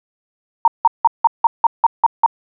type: tone bursts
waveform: sine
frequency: 922 Hz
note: A#5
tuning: 19 cents flat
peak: -6 dBFS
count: 9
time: 0.65-2.262 s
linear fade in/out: 2 ms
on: 28 ms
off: 170 ms
effects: none